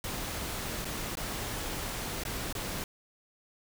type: noise with dropouts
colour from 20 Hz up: pink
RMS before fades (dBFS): -36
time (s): 0.04-2.84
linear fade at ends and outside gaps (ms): 1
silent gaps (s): 0.846-0.853 / 1.154-1.171 / 2.236-2.251 / 2.527-2.551
effects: none